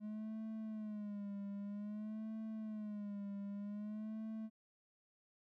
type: tone with vibrato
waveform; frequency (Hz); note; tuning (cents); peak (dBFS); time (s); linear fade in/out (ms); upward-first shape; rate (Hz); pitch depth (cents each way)
triangle; 210; G#3; +19; -40; 0-4.5; 50; sine; 0.52; 82
effects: none